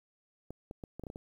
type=clicks; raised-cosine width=2 ms; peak=-29 dBFS; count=8; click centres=0.506 / 0.711 / 0.838 / 0.996 / 1.037 / 1.068 / 1.101 / 1.159 s; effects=10-bit